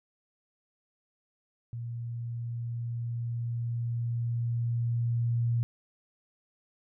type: tone with level ramp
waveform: sine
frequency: 117.9 Hz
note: A#2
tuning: 20 cents sharp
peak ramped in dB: -34 to -24 dBFS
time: 1.73-5.63 s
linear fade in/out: 0 ms
effects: none